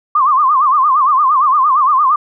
sine tone with vibrato, 1124 Hz, C#6, 24 cents sharp, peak -8 dBFS, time 0.15-2.16 s, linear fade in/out 5 ms, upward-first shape sine, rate 8.7 Hz, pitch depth 160 cents each way, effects none

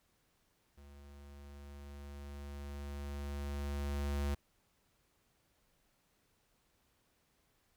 square tone with level ramp, 71.2 Hz, C#2, 47 cents sharp, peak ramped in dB -55 to -33 dBFS, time 0.77-4.35 s, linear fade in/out 10 ms, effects pink hiss -75 dBFS RMS until 7.76 s

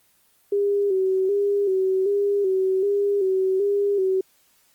sine tone with vibrato, 391.1 Hz, G4, 4 cents flat, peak -18 dBFS, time 0.52-4.21 s, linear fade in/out 5 ms, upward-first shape square, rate 1.3 Hz, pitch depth 56 cents each way, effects white hiss -61 dBFS RMS until 4.74 s + Opus 24 kbps

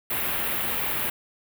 white band-stop noise, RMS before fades -27 dBFS, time 0.1-1.1 s, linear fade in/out 5 ms, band 3100 to 12000 Hz, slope 24 dB/octave, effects none

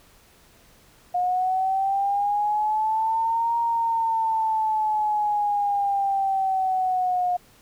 sine linear two-way sweep, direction up then down, 714 to 935 to 714 Hz, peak -20 dBFS, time 1.14-7.37 s, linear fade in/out 10 ms, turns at 3.57 s, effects pink hiss -55 dBFS RMS until 7.61 s

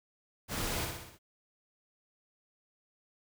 pink noise with echo, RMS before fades -36 dBFS, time 0.48-0.88 s, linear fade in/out 50 ms, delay 62 ms, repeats 5, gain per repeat -4 dB, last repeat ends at 1.19 s, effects none

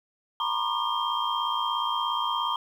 sine tone cluster, 929 / 986 / 1083 / 1200 / 3193 Hz, A#5 / B5 / C#6 / D6 / G7, -6 / -3 / -41 / +37 / +31 cents, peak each -31 dBFS, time 0.4-2.56 s, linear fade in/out 2 ms, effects tanh soft clip ceiling -15 dBFS + 9-bit

